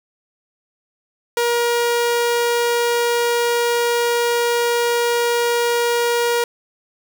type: tone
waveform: sawtooth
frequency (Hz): 474.9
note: A#4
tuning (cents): +32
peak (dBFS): -12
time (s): 1.37-6.44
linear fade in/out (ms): 2
effects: none